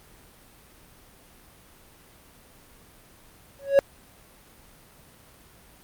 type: tone with exponential growth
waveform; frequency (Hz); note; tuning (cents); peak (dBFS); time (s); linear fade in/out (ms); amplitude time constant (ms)
triangle; 554.4; C#5; 0; -8; 3.59-3.79; 0; 43
effects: pink hiss -53 dBFS RMS until 5.83 s + Opus 32 kbps